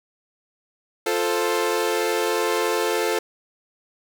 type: chord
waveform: sawtooth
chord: F major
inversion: none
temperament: equal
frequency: 349.2 / 440 / 523.3 Hz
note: F4 / A4 / C5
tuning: 0 / 0 / 0 cents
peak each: -22 / -19 / -23 dBFS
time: 1.06-3.19 s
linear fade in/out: 5 ms
effects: none